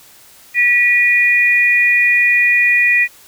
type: tone pair together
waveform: sine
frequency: 1941.4 / 2446 Hz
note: B6 / D#7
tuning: -30 / -30 cents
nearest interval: major third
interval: 400 cents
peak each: -12 dBFS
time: 0.54-3.08 s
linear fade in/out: 50 ms
effects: white hiss -44 dBFS RMS until 3.27 s